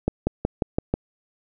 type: accelerating click train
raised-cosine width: 2 ms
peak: -7 dBFS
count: 6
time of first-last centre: 0.08-0.94 s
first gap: 190 ms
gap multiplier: 0.95
effects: none